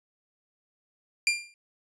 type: tone with exponential decay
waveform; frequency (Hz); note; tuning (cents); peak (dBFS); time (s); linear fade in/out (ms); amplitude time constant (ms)
sawtooth; 2388; D7; +28; -15; 1.27-1.54; 1; 57
effects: resampled to 22050 Hz